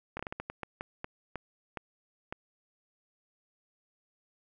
slowing click train, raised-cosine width 0.5 ms, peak -21 dBFS, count 13, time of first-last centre 0.17-2.325 s, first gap 24 ms, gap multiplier 1.33, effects none

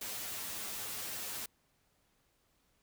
white noise with comb filter, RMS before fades -41 dBFS, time 0.01-1.46 s, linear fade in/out 5 ms, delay 9.5 ms, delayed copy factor +0.8, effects pink hiss -74 dBFS RMS until 2.82 s

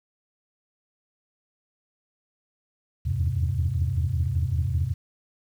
sine tone cluster, 79.3 / 84.5 / 97.4 / 128.6 Hz, D#2 / E2 / G2 / C3, +33 / +43 / -11 / -30 cents, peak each -27 dBFS, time 3.05-4.94 s, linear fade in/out 20 ms, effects tanh soft clip ceiling -14 dBFS + 9-bit

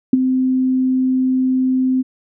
sine tone with ADSR envelope, 258.5 Hz, C4, 21 cents flat, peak -4 dBFS, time 0.13-2.03 s, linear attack 4 ms, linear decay 20 ms, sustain -9 dB, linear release 25 ms, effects none

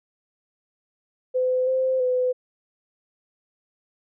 sine tone with pitch steps, 509 / 520 / 504 Hz, C5 / C5 / B4, -48 / -11 / +35 cents, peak -19 dBFS, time 1.34-2.33 s, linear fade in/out 20 ms, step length 330 ms, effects none

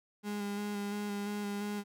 35% pulse tone with vibrato, 204.8 Hz, G#3, 24 cents flat, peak -33 dBFS, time 0.23-1.84 s, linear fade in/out 50 ms, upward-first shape square, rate 2.9 Hz, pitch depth 16 cents each way, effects none

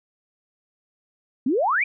sine exponential sweep, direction up, 233.1 to 2489 Hz, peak -18 dBFS, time 1.46-1.84 s, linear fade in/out 5 ms, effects none

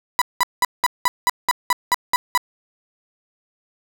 35% pulse tone bursts, 987.8 Hz, B5, in tune, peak -12 dBFS, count 11, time 0.19-2.376 s, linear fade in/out 0 ms, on 26 ms, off 190 ms, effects none

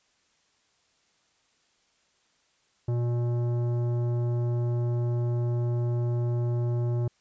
sine tone with tanh clipping, 120 Hz, B2, 49 cents flat, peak -26 dBFS, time 2.88-7.08 s, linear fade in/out 5 ms, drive 13 dB, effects white hiss -68 dBFS RMS until 7.2 s + resampled to 16000 Hz

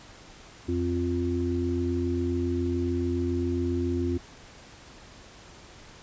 harmonic tone, 87.2 Hz, F2, 2 cents flat, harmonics 1 / 3 / 4, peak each -29 / -29 / -29 dBFS, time 0.68-4.18 s, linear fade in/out 10 ms, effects pink hiss -49 dBFS RMS until 6.02 s + resampled to 16000 Hz

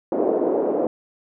white band-pass noise, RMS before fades -21 dBFS, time 0.12-0.87 s, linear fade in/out 2 ms, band 300 to 540 Hz, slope 24 dB/octave, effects none

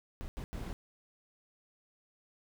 brown noise bursts at uneven times, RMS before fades -40 dBFS, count 3, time 0.21-0.28 / 0.37-0.44 / 0.53-0.73 s, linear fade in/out 0 ms, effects none

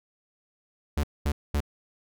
45% pulse tone bursts, 73 Hz, D2, 10 cents flat, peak -23 dBFS, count 3, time 0.97-1.605 s, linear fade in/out 5 ms, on 65 ms, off 220 ms, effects none

